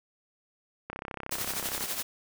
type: click train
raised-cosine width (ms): 0.5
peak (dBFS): -21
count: 32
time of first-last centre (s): 0.9-1.839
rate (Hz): 33
type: noise with tremolo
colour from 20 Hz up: white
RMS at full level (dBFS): -31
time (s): 1.31-2.03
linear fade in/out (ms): 10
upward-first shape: triangle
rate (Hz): 12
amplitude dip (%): 65
effects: none